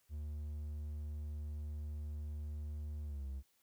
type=tone with pitch glide; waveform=triangle; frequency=75 to 67.2 Hz; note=D2 to C2; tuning=+37 to +47 cents; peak=-38 dBFS; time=0.09-3.43 s; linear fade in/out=50 ms; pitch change=-190 cents; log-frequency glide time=3.04-3.28 s; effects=white hiss -75 dBFS RMS until 3.62 s